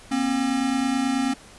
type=tone pair together; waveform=square; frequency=239.5 / 268.8 Hz; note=A#3 / C4; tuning=+47 / +47 cents; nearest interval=major second; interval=200 cents; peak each=-27 / -23 dBFS; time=0.11-1.34 s; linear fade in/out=10 ms; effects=pink hiss -47 dBFS RMS until 1.58 s + resampled to 24000 Hz